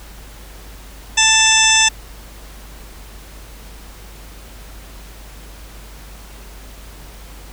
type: harmonic tone with a mistuned harmonic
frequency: 883 Hz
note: A5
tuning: 6 cents sharp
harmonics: 1 / 2 / 3 / 4 / 6 / 7 / 8 / 9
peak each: -20 / -19 / -16 / -16 / -20 / -17 / -21 / -21 dBFS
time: 1.17-1.89 s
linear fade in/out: 10 ms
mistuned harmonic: 8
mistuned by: +36 cents
effects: added 50 Hz sine -36 dBFS peak until 7.52 s + pink hiss -41 dBFS RMS until 7.52 s